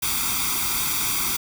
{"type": "noise with comb filter", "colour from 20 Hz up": "white", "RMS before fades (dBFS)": -24, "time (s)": [0.02, 1.37], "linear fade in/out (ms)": 10, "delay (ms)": 0.85, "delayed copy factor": 0.85, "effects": []}